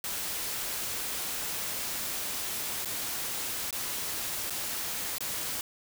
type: noise with dropouts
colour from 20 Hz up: white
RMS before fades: -34 dBFS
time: 0.04-5.61 s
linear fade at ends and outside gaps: 1 ms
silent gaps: 2.849-2.856 / 3.708-3.727 / 4.498-4.505 / 5.183-5.206 s
effects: none